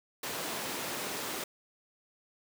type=high-pass noise; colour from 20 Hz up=pink; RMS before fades=-37 dBFS; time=0.23-1.44 s; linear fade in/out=5 ms; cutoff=260 Hz; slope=12 dB/octave; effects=none